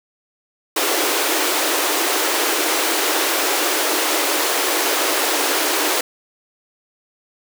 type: high-pass noise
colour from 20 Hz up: pink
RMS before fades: -19 dBFS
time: 0.76-6.01 s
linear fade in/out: 5 ms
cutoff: 290 Hz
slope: 96 dB/octave
effects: none